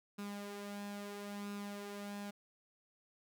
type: tone with flanger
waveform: sawtooth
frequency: 203.3 Hz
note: G#3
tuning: 37 cents flat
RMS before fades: -45 dBFS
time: 0.18-2.31 s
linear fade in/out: 10 ms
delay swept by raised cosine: 0.76 to 3.76 ms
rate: 0.75 Hz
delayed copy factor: +0.5
effects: none